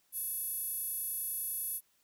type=tone with high-pass filter; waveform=sawtooth; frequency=870 Hz; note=A5; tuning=20 cents flat; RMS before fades=-37 dBFS; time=0.12-1.81 s; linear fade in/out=50 ms; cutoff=11000 Hz; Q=9.4; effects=white hiss -72 dBFS RMS until 2.03 s